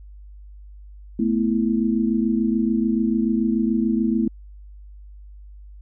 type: chord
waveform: sine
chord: A suspended second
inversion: none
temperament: equal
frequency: 220 / 246.9 / 329.6 Hz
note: A3 / B3 / E4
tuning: 0 / 0 / 0 cents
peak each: -20 / -23 / -24 dBFS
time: 1.19-4.28 s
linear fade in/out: 5 ms
effects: added 50 Hz sine -39 dBFS peak until 5.81 s